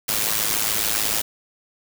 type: noise with amplitude modulation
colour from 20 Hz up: white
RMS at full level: -19 dBFS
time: 0.08-1.22 s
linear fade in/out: 10 ms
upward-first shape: sine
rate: 107 Hz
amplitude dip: 75%
effects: none